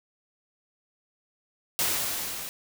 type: noise with level ramp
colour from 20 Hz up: white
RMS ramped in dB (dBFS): -25 to -37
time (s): 1.79-2.49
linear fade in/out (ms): 0
effects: none